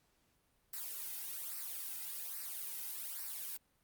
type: noise with flanger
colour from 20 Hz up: blue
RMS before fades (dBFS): -43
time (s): 0.73-3.57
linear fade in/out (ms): 5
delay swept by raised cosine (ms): 0.29 to 1.79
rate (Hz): 1.2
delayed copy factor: -0.7
effects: pink hiss -75 dBFS RMS until 3.83 s + Opus 48 kbps